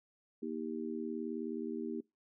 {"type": "harmonic tone", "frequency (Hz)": 79.1, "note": "D#2", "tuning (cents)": 29, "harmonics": [3, 4, 5], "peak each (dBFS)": [-40, -41, -42], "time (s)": [0.42, 2.01], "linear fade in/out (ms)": 10, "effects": ["noise-tail reverb RT60 0.2 s tail -22 dB re dry"]}